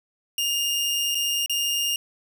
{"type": "tone with dropouts", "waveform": "sawtooth", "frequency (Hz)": 2825, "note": "F7", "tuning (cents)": 19, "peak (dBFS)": -19, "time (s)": [0.38, 1.96], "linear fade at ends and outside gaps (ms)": 2, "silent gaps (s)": [[1.147, 1.152], [1.461, 1.496]], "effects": []}